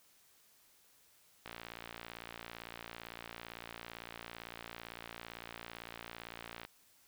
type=click train; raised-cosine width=0.3 ms; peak=-28 dBFS; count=301; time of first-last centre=1.46-6.65 s; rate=57.8 Hz; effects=white hiss -67 dBFS RMS until 7.07 s